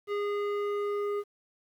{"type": "tone with low-pass filter sweep", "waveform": "square", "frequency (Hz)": 409.9, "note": "G#4", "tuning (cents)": -23, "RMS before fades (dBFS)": -31, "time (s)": [0.07, 1.24], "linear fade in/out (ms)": 50, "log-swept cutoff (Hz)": [2400, 1200], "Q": 0.9, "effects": ["10-bit"]}